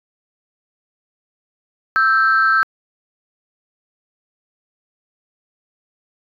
sine tone pair together, 1318.5 / 1568 Hz, E6 / G6, 0 / 0 cents, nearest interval minor third, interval 300 cents, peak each -13 dBFS, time 1.96-2.63 s, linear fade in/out 0 ms, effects tanh soft clip ceiling -7 dBFS

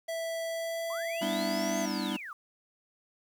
square tone with pitch glide, 659.3 to 667.3 Hz, E5 to E5, 0 to +21 cents, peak -33 dBFS, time 0.08-1.86 s, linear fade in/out 10 ms, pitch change +21 cents, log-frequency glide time 0.47-1.01 s
sine linear two-way sweep, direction up then down, 973 to 6480 to 1105 Hz, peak -39 dBFS, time 0.9-2.33 s, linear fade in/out 2 ms, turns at 1.79 s
square chord, E minor seventh, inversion first, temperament just, 197.78 / 247.2 / 296.7 / 329.6 Hz, G3 / B3 / D4 / E4, +16 / +2 / +18 / 0 cents, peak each -36 / -38 / -37 / -39 dBFS, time 1.21-2.17 s, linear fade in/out 10 ms
effects 10-bit

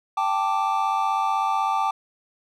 triangle chord, G suspended second, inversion none, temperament equal, 784 / 880 / 1174.7 Hz, G5 / A5 / D6, 0 / 0 / 0 cents, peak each -23 dBFS, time 0.17-1.91 s, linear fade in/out 5 ms, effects none

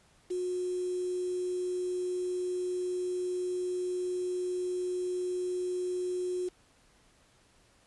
sine tone with quantisation, 362.5 Hz, F#4, 35 cents flat, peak -30 dBFS, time 0.3-6.49 s, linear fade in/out 10 ms, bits 8, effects pink hiss -64 dBFS RMS until 7.86 s + resampled to 24000 Hz

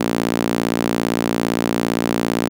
sawtooth tone with high-pass filter, 57.6 Hz, A#1, 20 cents flat, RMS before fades -20 dBFS, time 0-2.49 s, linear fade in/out 5 ms, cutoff 250 Hz, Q 1.7, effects none

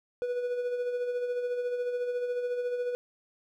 triangle tone with tremolo, 490.2 Hz, B4, 13 cents flat, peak -25 dBFS, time 0.22-2.95 s, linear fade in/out 0 ms, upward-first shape sine, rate 14 Hz, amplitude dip 45%, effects none

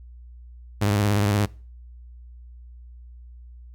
sawtooth tone with vibrato, 102.7 Hz, G#2, 19 cents flat, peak -15 dBFS, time 0.81-1.46 s, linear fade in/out 10 ms, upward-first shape square, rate 17 Hz, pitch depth 57 cents each way, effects noise-tail reverb RT60 0.4 s tail -24 dB re dry + added 60 Hz sine -41 dBFS peak until 3.74 s

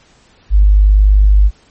sine tone, 50.5 Hz, G#1, 48 cents flat, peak -4 dBFS, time 0.5-1.51 s, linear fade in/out 50 ms, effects pink hiss -49 dBFS RMS until 1.7 s + MP3 32 kbps

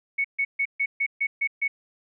sine tone bursts, 2217 Hz, C#7, in tune, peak -21 dBFS, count 8, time 0.18-1.68 s, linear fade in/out 10 ms, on 65 ms, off 140 ms, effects none

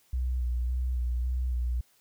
sine tone with vibrato, 61.74 Hz, B1, in tune, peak -26 dBFS, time 0.13-1.81 s, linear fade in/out 5 ms, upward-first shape square, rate 1.8 Hz, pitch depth 29 cents each way, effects white hiss -65 dBFS RMS until 2 s

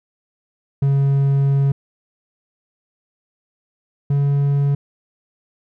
triangle tone pair in turn, 138.59 / 141.34 Hz, C#3 / C#3, 0 / +34 cents, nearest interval unison, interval 34 cents, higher second, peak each -11 / -12 dBFS, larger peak first, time 0.82-1.72 / 4.1-4.75 s, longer first, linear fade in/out 5 ms, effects none

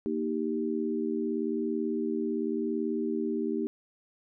sine chord, Eb major, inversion second, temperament equal, 233.1 / 311.1 / 392 Hz, Bb3 / Eb4 / G4, 0 / 0 / 0 cents, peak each -32 dBFS, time 0.06-3.67 s, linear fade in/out 0 ms, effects none

